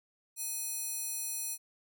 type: tone with high-pass filter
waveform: square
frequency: 840 Hz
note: G#5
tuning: 19 cents sharp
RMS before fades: -37 dBFS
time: 0.36-1.58 s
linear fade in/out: 50 ms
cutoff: 8400 Hz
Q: 1.2
effects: none